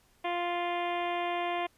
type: harmonic tone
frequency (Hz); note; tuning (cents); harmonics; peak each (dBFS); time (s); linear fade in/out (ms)
349.2; F4; 0; 1 / 2 / 3 / 4 / 5 / 6 / 7 / 8 / 9 / 10; -36 / -32 / -37 / -49 / -44 / -41 / -43 / -46 / -47 / -51; 0.24-1.67; 10
effects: pink hiss -66 dBFS RMS until 1.77 s + resampled to 32000 Hz